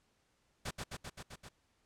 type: noise with echo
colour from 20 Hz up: pink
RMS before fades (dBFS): -39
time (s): 0.65-0.71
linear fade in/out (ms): 10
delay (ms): 130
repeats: 6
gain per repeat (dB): -2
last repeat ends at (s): 1.49
effects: pink hiss -75 dBFS RMS until 1.85 s + low-pass 9000 Hz 12 dB/octave